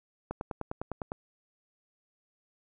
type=click train; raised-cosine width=1 ms; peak=-20 dBFS; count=9; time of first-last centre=0.31-1.119 s; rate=9.89 Hz; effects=none